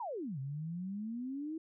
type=exponential two-way sweep; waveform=sine; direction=down then up; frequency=1010 to 130.6 to 327.6 Hz; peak=-37 dBFS; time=0-1.58 s; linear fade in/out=5 ms; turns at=0.39 s; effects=none